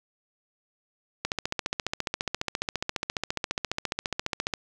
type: click train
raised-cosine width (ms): 0.2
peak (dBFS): -10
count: 49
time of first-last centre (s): 1.25-4.538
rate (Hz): 14.6
effects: none